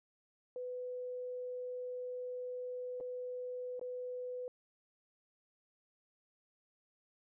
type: tone with dropouts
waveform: sine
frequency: 498.9 Hz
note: B4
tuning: 17 cents sharp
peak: -39 dBFS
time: 0.56-4.48 s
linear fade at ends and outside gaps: 1 ms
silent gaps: 3.002-3.008 / 3.795-3.813 s
effects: none